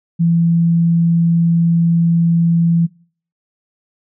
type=tone; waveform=sine; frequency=168.1 Hz; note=E3; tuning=34 cents sharp; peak=-10 dBFS; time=0.19-2.87 s; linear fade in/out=20 ms; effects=noise-tail reverb RT60 0.5 s tail -24 dB re dry